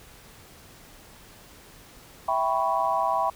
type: chord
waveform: sine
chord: C# half-diminished seventh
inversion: first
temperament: equal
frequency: 659.3 / 784 / 987.8 / 1108.7 Hz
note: E5 / G5 / B5 / C#6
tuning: 0 / 0 / 0 / 0 cents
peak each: -28 / -27 / -26 / -29 dBFS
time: 2.28-3.3 s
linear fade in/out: 5 ms
effects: pink hiss -50 dBFS RMS until 3.35 s